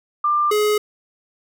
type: tone pair in turn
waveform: sine / square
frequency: 1191 / 421.1 Hz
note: D6 / G#4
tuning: +24 / +24 cents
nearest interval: octave + tritone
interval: 1800 cents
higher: first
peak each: -15 / -16 dBFS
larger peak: first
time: 0.24-0.51 / 0.51-0.78 s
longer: neither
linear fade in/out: 5 ms
effects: none